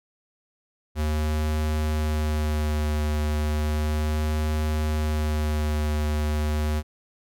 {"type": "tone with vibrato", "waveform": "square", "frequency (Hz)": 76.2, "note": "D#2", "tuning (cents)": -36, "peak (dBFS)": -23, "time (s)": [0.95, 6.83], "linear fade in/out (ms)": 50, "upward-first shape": "sine", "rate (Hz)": 0.34, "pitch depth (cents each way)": 17, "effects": []}